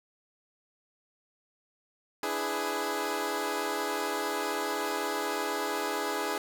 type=chord; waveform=15% pulse; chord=E dominant seventh; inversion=third; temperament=equal with one note detuned; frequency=293.7 / 329.6 / 415.3 / 498.8 Hz; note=D4 / E4 / G#4 / B4; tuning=0 / 0 / 0 / +17 cents; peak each=-31 / -31 / -26 / -31 dBFS; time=2.23-6.38 s; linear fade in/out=2 ms; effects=none